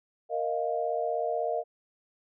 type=chord; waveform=sine; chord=Bb suspended fourth; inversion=none; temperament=equal; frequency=466.2 / 622.3 / 698.5 Hz; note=Bb4 / Eb5 / F5; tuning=0 / 0 / 0 cents; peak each=-32 / -31 / -31 dBFS; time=0.29-1.64 s; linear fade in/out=50 ms; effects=none